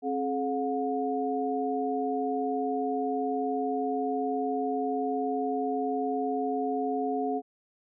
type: tone cluster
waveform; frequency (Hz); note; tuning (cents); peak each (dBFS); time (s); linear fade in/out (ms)
sine; 267.2 / 426.1 / 721; C4 / G#4 / F#5; +36 / +44 / -45; -31; 0.02-7.42; 50
effects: none